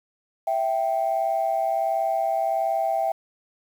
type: tone pair together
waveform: sine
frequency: 659.3 / 780.7 Hz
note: E5 / G5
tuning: 0 / -7 cents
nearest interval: minor third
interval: 293 cents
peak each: -23 dBFS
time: 0.47-3.12 s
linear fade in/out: 5 ms
effects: tanh soft clip ceiling -14 dBFS + 8-bit